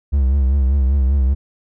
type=tone with vibrato; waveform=triangle; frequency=67.5 Hz; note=C#2; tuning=45 cents flat; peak=-10 dBFS; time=0.12-1.35 s; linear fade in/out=20 ms; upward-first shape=triangle; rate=5.1 Hz; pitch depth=110 cents each way; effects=none